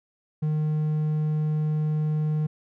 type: tone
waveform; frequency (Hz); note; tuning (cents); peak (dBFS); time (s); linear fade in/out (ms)
triangle; 153.3; D#3; -25; -20; 0.42-2.47; 10
effects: none